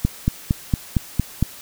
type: click train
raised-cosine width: 5 ms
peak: -4 dBFS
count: 7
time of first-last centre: 0.05-1.426 s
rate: 4.36 Hz
effects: white hiss -40 dBFS RMS until 1.61 s